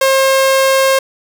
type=tone; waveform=sawtooth; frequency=535 Hz; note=C5; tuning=38 cents sharp; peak=-5 dBFS; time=0.01-0.99 s; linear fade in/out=5 ms; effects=7-bit